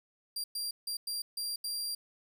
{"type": "tone bursts at uneven times", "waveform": "sawtooth", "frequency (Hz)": 4753, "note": "D8", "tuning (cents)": 20, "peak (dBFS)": -31, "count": 6, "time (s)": [[0.36, 0.44], [0.55, 0.71], [0.87, 0.97], [1.07, 1.22], [1.37, 1.56], [1.64, 1.95]], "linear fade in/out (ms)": 5, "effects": []}